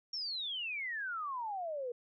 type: exponential sweep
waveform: sine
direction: down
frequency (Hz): 5588 to 470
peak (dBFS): -36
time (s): 0.13-1.92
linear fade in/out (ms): 5
effects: none